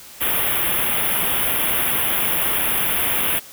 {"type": "band-stop noise", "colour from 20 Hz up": "white", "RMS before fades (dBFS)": -20, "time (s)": [0.2, 3.4], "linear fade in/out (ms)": 20, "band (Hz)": [3500, 9900], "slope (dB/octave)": 96, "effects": ["white hiss -41 dBFS RMS until 3.52 s"]}